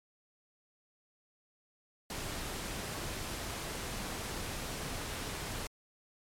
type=noise; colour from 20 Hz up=pink; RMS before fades=-39 dBFS; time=2.1-5.67 s; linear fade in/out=2 ms; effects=low-pass 12000 Hz 12 dB/octave + MP3 96 kbps